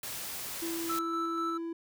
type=noise; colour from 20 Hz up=white; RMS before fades=-39 dBFS; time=0.03-0.99 s; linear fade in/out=2 ms
type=tone; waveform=triangle; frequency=333 Hz; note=E4; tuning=18 cents sharp; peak=-32 dBFS; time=0.62-1.73 s; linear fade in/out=5 ms
type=tone with tremolo; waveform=triangle; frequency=1318.5 Hz; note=E6; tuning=in tune; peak=-29 dBFS; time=0.89-1.58 s; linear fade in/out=10 ms; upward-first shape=square; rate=4.1 Hz; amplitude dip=25%
effects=none